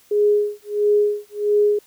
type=tone with tremolo; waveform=sine; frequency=415.3 Hz; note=G#4; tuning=in tune; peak=-12 dBFS; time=0.11-1.79 s; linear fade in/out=5 ms; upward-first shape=sine; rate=1.5 Hz; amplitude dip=100%; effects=white hiss -54 dBFS RMS until 1.86 s